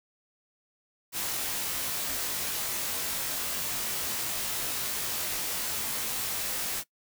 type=noise with comb filter; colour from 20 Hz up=white; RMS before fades=-32 dBFS; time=1.12-6.84 s; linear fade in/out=50 ms; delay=20 ms; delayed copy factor=-0.95; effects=noise-tail reverb RT60 0.1 s tail -20 dB re dry

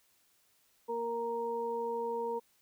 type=harmonic tone; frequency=233.1 Hz; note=A#3; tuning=in tune; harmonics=1 / 2 / 4; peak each=-46 / -34 / -37 dBFS; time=0.88-2.4 s; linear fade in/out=20 ms; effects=white hiss -70 dBFS RMS until 2.61 s

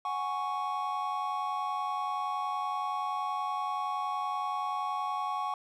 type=chord; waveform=triangle; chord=F# suspended second; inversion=none; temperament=equal; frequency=740 / 830.6 / 1108.7 Hz; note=F#5 / G#5 / C#6; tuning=0 / 0 / 0 cents; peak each=-35 / -34 / -31 dBFS; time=0.05-5.54 s; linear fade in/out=2 ms; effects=none

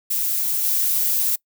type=noise with level steps; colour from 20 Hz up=violet; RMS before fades=-22 / -20 dBFS; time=0.1-1.36 s; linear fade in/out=10 ms; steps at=0.63 s; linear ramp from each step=10 ms; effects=noise-tail reverb RT60 0.1 s tail -24 dB re dry

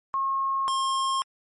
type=tone pair in turn; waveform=sine / square; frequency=1082 / 1070.8 Hz; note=C#6 / C6; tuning=-42 / +40 cents; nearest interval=unison; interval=18 cents; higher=first; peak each=-23 / -24 dBFS; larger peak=first; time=0.14-0.68 / 0.68-1.22 s; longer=neither; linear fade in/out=0 ms; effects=MP3 48 kbps

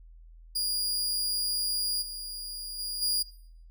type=tone with level steps; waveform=sawtooth; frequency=4851 Hz; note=D#8; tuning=45 cents flat; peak=-24 / -33 / -29 / -22 dBFS; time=0.55-3.23 s; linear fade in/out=10 ms; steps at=2.01 / 2.78 / 3.01 s; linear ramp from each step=20 ms; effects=noise-tail reverb RT60 0.6 s tail -19 dB re dry + added 41 Hz sine -48 dBFS peak until 3.7 s

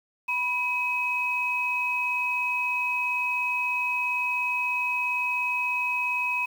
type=tone pair together; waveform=sine; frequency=982 / 2541 Hz; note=B5 / D#7; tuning=-10 / +36 cents; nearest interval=octave + major third; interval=1646 cents; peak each=-30 / -25 dBFS; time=0.28-6.46 s; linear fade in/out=10 ms; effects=8-bit

